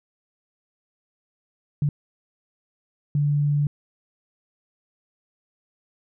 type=tone bursts at uneven times; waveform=sine; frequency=145.6 Hz; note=D3; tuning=15 cents flat; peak=-18 dBFS; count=2; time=1.82-1.89 / 3.15-3.67 s; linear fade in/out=2 ms; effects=none